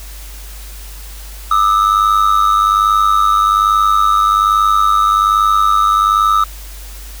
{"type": "ring-modulated tone", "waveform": "triangle", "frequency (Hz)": 1252, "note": "D#6", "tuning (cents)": 10, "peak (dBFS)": -4, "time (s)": [1.51, 6.44], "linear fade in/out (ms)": 5, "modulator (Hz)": 50.6, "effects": ["added 50 Hz sine -29 dBFS peak until 7.2 s", "white hiss -36 dBFS RMS until 7.2 s"]}